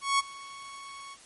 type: tone with ADSR envelope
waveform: sawtooth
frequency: 1108.7 Hz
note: C#6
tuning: in tune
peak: -17 dBFS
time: 0.01-1.17 s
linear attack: 180 ms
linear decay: 22 ms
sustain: -21 dB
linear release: 42 ms
effects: white hiss -53 dBFS RMS until 1.25 s + MP3 48 kbps